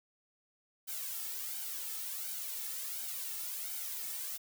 blue noise with flanger, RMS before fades -40 dBFS, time 0.87-4.38 s, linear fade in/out 20 ms, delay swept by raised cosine 1.3 to 2.3 ms, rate 1.4 Hz, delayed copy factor +0.8, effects none

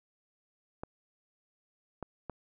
clicks, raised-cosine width 1 ms, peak -24 dBFS, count 3, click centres 0.835 / 2.027 / 2.297 s, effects none

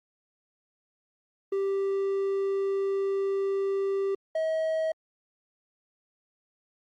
triangle tone pair in turn, 392 / 638.8 Hz, G4 / D#5, 0 / +45 cents, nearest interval minor sixth, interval 845 cents, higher second, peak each -23 dBFS, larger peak neither, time 1.52-4.15 / 4.35-4.92 s, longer first, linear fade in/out 5 ms, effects Opus 32 kbps

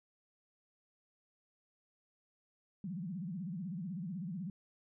sine tone with vibrato, 179.5 Hz, F3, 48 cents sharp, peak -38 dBFS, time 2.84-4.5 s, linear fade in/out 2 ms, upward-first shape sine, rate 16 Hz, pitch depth 230 cents each way, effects none

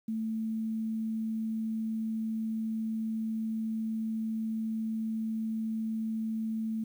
sine tone with quantisation, 221.5 Hz, A3, 12 cents sharp, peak -30 dBFS, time 0.08-6.84 s, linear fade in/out 5 ms, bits 10, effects none

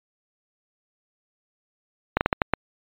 slowing click train, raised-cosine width 0.5 ms, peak -3 dBFS, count 6, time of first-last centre 2.17-2.537 s, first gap 39 ms, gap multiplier 1.32, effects resampled to 8000 Hz

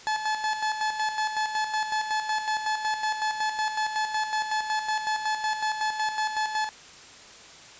30% pulse tone with tremolo, 862 Hz, A5, 36 cents flat, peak -21 dBFS, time 0.07-6.69 s, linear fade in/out 0 ms, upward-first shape square, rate 5.4 Hz, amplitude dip 55%, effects white hiss -47 dBFS RMS until 7.79 s + resampled to 16000 Hz

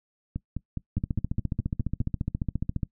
two click trains, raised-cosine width 5 ms, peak -18 / -15 dBFS, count 9 / 28, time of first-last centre 0.36-2.013 / 0.97-2.832 s, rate 4.84 / 14.5 Hz, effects noise-tail reverb RT60 0.1 s tail -21 dB re dry

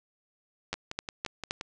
two click trains, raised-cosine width 0.2 ms, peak -13 / -18 dBFS, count 4 / 6, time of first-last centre 0.73-1.509 / 0.74-1.611 s, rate 3.85 / 5.74 Hz, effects resampled to 22050 Hz + 8-bit

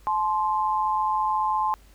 sine tone pair together, 860.9 / 1046.5 Hz, A5 / C6, -38 / 0 cents, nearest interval minor third, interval 338 cents, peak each -24 dBFS, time 0.07-1.74 s, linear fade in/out 0 ms, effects added 50 Hz sine -50 dBFS peak until 1.94 s + pink hiss -58 dBFS RMS until 1.94 s

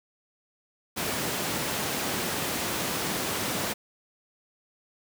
pink high-pass noise, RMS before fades -30 dBFS, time 0.96-3.74 s, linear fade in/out 20 ms, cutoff 150 Hz, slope 12 dB/octave, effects none

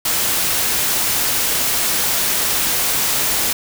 white noise, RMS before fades -18 dBFS, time 0.05-3.53 s, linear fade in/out 5 ms, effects none

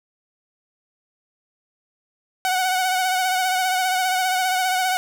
sawtooth tone with vibrato, 743 Hz, F#5, 7 cents sharp, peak -15 dBFS, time 2.45-4.97 s, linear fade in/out 0 ms, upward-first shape sine, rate 15 Hz, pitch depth 35 cents each way, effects none

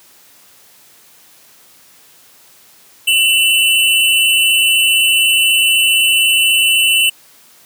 square tone pair together, 2704 / 2969 Hz, E7 / F#7, +43 / +5 cents, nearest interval major second, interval 162 cents, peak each -13 dBFS, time 3.07-7.1 s, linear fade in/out 10 ms, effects white hiss -46 dBFS RMS until 7.65 s + high-pass 100 Hz 12 dB/octave

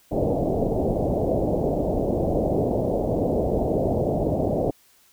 white low-pass noise, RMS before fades -23 dBFS, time 0.11-4.71 s, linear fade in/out 10 ms, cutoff 680 Hz, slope 48 dB/octave, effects white hiss -58 dBFS RMS until 5.12 s

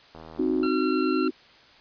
click train, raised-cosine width 1 ms, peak -29 dBFS, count 42, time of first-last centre 0.15-0.662 s, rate 80.1 Hz
sine chord, C diminished, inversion none, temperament equal, 261.6 / 311.1 / 370 Hz, C4 / Eb4 / Gb4, 0 / 0 / 0 cents, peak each -26 dBFS, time 0.38-1.31 s, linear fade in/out 20 ms
sawtooth tone, 1365 Hz, F6, 40 cents flat, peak -26 dBFS, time 0.63-1.28 s, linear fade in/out 2 ms
effects white hiss -53 dBFS RMS until 1.8 s + resampled to 11025 Hz

